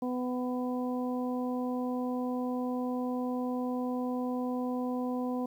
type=harmonic tone; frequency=250 Hz; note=B3; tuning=21 cents sharp; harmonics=1 / 2 / 3 / 4; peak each=-31 / -37 / -41 / -43 dBFS; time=0.02-5.46 s; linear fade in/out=5 ms; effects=10-bit